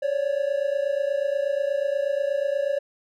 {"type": "tone pair together", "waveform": "triangle", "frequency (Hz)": [549, 577.3], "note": ["C#5", "D5"], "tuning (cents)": [-17, -30], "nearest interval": "minor second", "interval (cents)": 87, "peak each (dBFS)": [-23, -23], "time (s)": [0.02, 2.79], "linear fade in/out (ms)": 10, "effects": []}